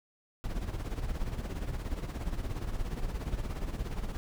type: noise with tremolo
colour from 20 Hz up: brown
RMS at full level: -32 dBFS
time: 0.44-4.17 s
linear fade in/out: 0 ms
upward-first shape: sine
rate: 17 Hz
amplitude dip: 65%
effects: none